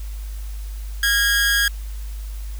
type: tone with amplitude modulation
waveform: sawtooth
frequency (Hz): 1638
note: G#6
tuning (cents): -24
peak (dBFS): -10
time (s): 1.03-1.68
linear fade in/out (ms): 2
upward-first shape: sine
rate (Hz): 242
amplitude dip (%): 50
effects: added 51 Hz sine -27 dBFS peak until 2.59 s + white hiss -46 dBFS RMS until 2.59 s